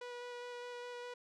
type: tone with vibrato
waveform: sawtooth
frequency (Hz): 487.5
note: B4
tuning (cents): -23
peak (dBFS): -40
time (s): 0.01-1.14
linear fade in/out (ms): 5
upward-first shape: square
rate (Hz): 4.9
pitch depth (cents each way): 8
effects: low-pass 5000 Hz 12 dB/octave